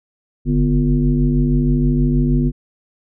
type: tone with frequency modulation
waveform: sine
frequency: 146.83 Hz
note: D3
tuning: in tune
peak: -12 dBFS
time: 0.45-2.52 s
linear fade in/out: 50 ms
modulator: 100 Hz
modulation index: 1.4
effects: none